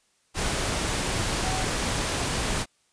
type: tone in noise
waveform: sine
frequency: 753 Hz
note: F#5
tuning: 30 cents sharp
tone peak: -32 dBFS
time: 1.41-1.66 s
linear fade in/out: 50 ms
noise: pink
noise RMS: -27 dBFS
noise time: 0.34-2.66 s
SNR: -8 dB
effects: white hiss -67 dBFS RMS until 2.92 s + resampled to 22050 Hz